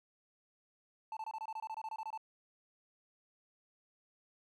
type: tone bursts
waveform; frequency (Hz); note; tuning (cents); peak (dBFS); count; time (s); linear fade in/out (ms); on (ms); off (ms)
triangle; 880; A5; 0; -37; 15; 1.12-2.176; 2; 48; 24
effects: none